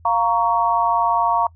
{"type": "chord", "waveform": "sine", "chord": "Bb minor", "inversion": "second", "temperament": "just", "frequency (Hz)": [699.2, 932.3, 1118.8], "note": ["F5", "Bb5", "Db6"], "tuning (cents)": [2, 0, 16], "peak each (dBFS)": [-21, -18, -20], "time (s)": [0.05, 1.47], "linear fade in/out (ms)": 5, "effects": ["noise-tail reverb RT60 0.1 s tail -24 dB re dry", "added 83 Hz sine -45 dBFS peak until 1.55 s"]}